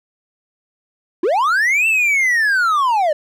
triangle linear two-way sweep, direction up then down, 310 to 2698 to 575 Hz, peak -11 dBFS, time 1.23-3.13 s, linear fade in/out 5 ms, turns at 1.87 s, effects none

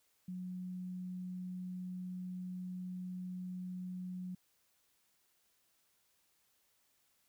sine tone, 182.4 Hz, F#3, 24 cents flat, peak -40 dBFS, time 0.28-4.35 s, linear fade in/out 5 ms, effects white hiss -75 dBFS RMS until 7.28 s

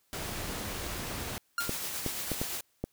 pink noise, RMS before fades -37 dBFS, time 0.13-1.38 s, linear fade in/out 0 ms
45% pulse tone with exponential decay, 1400 Hz, F6, 4 cents sharp, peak -26 dBFS, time 1.58-1.77 s, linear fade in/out 2 ms, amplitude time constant 41 ms
white noise with tremolo, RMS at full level -35 dBFS, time 1.6-2.61 s, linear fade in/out 5 ms, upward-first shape sine, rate 8.8 Hz, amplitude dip 30%
clicks, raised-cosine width 2 ms, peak -18 dBFS, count 5, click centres 1.694 / 2.063 / 2.317 / 2.415 / 2.84 s
effects white hiss -71 dBFS RMS until 2.92 s

